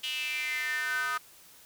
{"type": "tone with high-pass filter sweep", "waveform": "square", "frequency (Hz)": 138.59, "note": "C#3", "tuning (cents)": 0, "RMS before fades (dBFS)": -32, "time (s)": [0.03, 1.18], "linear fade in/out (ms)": 10, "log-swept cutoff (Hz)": [3000, 1300], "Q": 7.6, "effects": ["white hiss -55 dBFS RMS until 1.65 s"]}